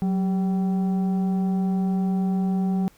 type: tone with frequency modulation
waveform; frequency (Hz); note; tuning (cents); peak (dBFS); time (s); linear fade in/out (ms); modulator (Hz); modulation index
sine; 186.8; F#3; +17; -19; 0.02-2.88; 0; 584; 0.33
effects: tanh soft clip ceiling -16 dBFS + pink hiss -57 dBFS RMS until 2.97 s